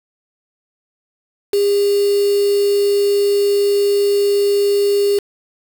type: tone with quantisation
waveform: sine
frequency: 404.3 Hz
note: G#4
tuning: 46 cents flat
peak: -12 dBFS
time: 1.53-5.19 s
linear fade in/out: 5 ms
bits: 4
effects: none